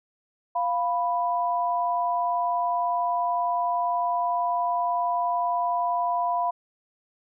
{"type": "tone pair together", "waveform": "sine", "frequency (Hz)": [698.5, 987.8], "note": ["F5", "B5"], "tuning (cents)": [0, 0], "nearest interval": "tritone", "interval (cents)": 600, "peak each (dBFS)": -25, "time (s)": [0.55, 6.51], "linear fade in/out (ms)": 10, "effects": []}